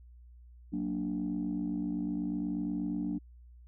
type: chord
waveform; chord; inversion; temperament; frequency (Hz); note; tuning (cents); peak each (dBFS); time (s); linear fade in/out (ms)
sine; Gb augmented; none; equal; 185 / 233.1 / 293.7; Gb3 / Bb3 / D4; 0 / 0 / 0; -35 / -36 / -33; 0.72-3.19; 20
effects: tanh soft clip ceiling -25 dBFS + added 60 Hz sine -51 dBFS peak until 3.67 s